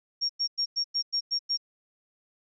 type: tone bursts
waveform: sine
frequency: 5550 Hz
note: F8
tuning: 12 cents flat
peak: -24 dBFS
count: 8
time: 0.21-1.575 s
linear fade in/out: 20 ms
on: 84 ms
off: 99 ms
effects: none